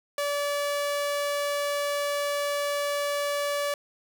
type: tone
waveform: sawtooth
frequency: 576 Hz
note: D5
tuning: 34 cents flat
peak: -22 dBFS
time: 0.18-3.74 s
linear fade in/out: 2 ms
effects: none